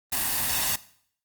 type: noise with comb filter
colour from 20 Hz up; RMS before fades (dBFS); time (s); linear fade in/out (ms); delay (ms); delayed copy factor
white; -26; 0.12-0.76; 5; 1.1; +0.5
effects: noise-tail reverb RT60 0.6 s tail -18 dB re dry + Opus 32 kbps